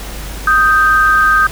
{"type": "tone pair together", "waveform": "sine", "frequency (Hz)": [1245.7, 1568], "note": ["D#6", "G6"], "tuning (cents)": [2, 0], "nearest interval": "major third", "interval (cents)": 398, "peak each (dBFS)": -10, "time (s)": [0.47, 1.47], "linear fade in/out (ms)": 5, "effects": ["added 50 Hz sine -25 dBFS peak until 1.51 s", "pink hiss -29 dBFS RMS until 1.51 s"]}